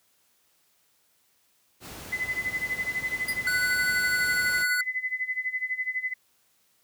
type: noise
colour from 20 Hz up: pink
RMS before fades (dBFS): -41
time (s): 1.8-4.66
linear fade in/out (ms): 50
type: tone with tremolo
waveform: sine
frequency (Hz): 2020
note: B6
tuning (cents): +39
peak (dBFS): -24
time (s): 2.12-6.14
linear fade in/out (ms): 10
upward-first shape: sine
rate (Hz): 12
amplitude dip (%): 85
type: tone with exponential decay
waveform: 15% pulse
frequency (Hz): 4887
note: D#8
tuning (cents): -32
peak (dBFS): -22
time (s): 3.28-3.42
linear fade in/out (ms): 5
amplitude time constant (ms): 30
type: tone with pitch glide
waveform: square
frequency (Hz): 1486 to 1476.6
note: F#6 to F#6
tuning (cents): +7 to -4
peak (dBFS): -25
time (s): 3.47-4.81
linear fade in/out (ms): 2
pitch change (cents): -11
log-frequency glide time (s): 3.89-4.38
effects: white hiss -67 dBFS RMS until 6.83 s + high-pass 60 Hz 12 dB/octave